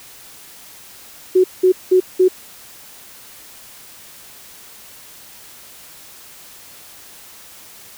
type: tone bursts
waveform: sine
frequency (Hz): 370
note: F#4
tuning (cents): 0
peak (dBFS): -8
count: 4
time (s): 1.35-2.284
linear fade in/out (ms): 10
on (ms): 91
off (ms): 190
effects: white hiss -41 dBFS RMS until 7.97 s